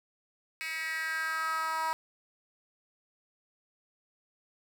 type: tone with high-pass filter sweep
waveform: 10% pulse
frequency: 320.5 Hz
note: E4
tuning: 49 cents flat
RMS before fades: -33 dBFS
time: 0.61-1.93 s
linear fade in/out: 0 ms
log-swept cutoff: 2400 to 950 Hz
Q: 4.2
effects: none